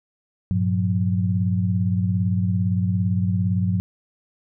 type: tone cluster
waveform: sine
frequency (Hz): 99.2 / 116.8 / 180.6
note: G2 / A#2 / F#3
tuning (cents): +21 / +4 / -42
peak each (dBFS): -21 / -27 / -22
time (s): 0.51-3.8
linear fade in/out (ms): 0
effects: none